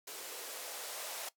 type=noise with band-pass filter sweep; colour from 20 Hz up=violet; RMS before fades=-44 dBFS; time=0.07-1.29 s; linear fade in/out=5 ms; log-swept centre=400 to 630 Hz; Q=2.3; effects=noise-tail reverb RT60 0.1 s tail -18 dB re dry